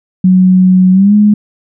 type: tone with pitch glide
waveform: sine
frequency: 185 to 208.9 Hz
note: F#3 to G#3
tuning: 0 to +10 cents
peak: -3 dBFS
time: 0.24-1.34 s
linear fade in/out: 5 ms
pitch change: +210 cents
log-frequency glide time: 0.92-1.14 s
effects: none